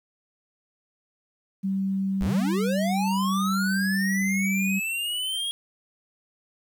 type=tone; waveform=sine; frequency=193.4 Hz; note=G3; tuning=23 cents flat; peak=-23 dBFS; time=1.63-4.8 s; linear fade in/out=20 ms
type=linear sweep; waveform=square; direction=up; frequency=33.27 to 3295 Hz; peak=-27 dBFS; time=2.21-5.51 s; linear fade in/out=0 ms
effects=10-bit